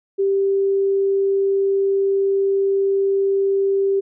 sine tone, 392.4 Hz, G4, 2 cents sharp, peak -15 dBFS, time 0.18-4.01 s, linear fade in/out 20 ms, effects none

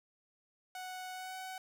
sawtooth tone with pitch glide, 740 to 750.8 Hz, F#5 to F#5, 0 to +25 cents, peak -38 dBFS, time 0.75-1.58 s, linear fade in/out 2 ms, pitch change +25 cents, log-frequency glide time 1.13-1.37 s, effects none

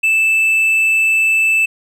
triangle tone, 2637 Hz, E7, in tune, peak -9 dBFS, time 0.03-1.66 s, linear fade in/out 10 ms, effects none

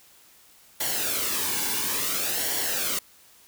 white noise with flanger, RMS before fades -27 dBFS, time 0.8-2.99 s, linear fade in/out 5 ms, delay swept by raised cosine 0.79 to 1.6 ms, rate 0.58 Hz, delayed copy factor -0.6, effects white hiss -55 dBFS RMS until 3.47 s

